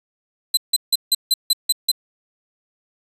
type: tone bursts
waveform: sawtooth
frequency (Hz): 4047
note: B7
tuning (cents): +42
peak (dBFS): -10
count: 8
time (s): 0.54-1.916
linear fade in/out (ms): 5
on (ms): 32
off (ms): 160
effects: resampled to 32000 Hz